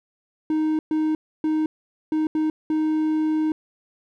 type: tone bursts at uneven times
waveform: triangle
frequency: 311.3 Hz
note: D#4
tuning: 1 cent sharp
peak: -17 dBFS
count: 6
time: 0.5-0.79 / 0.91-1.15 / 1.44-1.66 / 2.12-2.27 / 2.35-2.5 / 2.7-3.52 s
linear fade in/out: 2 ms
effects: none